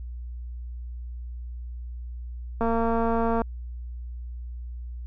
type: click train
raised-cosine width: 1 ms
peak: -13 dBFS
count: 186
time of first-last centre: 2.61-3.418 s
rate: 229 Hz
effects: added 60 Hz sine -33 dBFS peak until 5.06 s